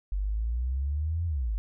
sine exponential two-way sweep, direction up then down, 47 to 86.8 to 47.18 Hz, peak -26 dBFS, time 0.12-1.58 s, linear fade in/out 0 ms, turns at 1.26 s, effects none

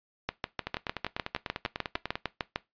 two click trains, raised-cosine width 0.3 ms, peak -16 / -13 dBFS, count 16 / 16, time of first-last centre 0.67-2.155 / 0.29-2.559 s, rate 10.1 / 6.61 Hz, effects noise-tail reverb RT60 0.2 s tail -19 dB re dry + resampled to 11025 Hz

